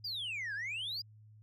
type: exponential two-way sweep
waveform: sine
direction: down then up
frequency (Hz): 4978 to 1568 to 4978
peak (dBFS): -34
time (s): 0.04-1.02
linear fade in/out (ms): 10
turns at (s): 0.54
effects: tanh soft clip ceiling -35 dBFS + added 107 Hz sine -55 dBFS peak until 1.42 s